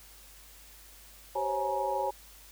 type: tone cluster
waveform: sine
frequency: 384.6 / 520 / 546 / 841 / 947 Hz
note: G4 / C5 / C#5 / G#5 / A#5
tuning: -33 / -11 / -26 / +22 / +27 cents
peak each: -38 / -39 / -33 / -32 / -35 dBFS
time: 1.35-2.11 s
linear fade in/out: 10 ms
effects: added 50 Hz sine -56 dBFS peak until 2.51 s + white hiss -54 dBFS RMS until 2.51 s